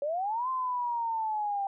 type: linear two-way sweep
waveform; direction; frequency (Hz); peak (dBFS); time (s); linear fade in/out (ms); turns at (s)
sine; up then down; 554 to 1046.5 to 784; -28; 0.02-1.67; 2; 0.49
effects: none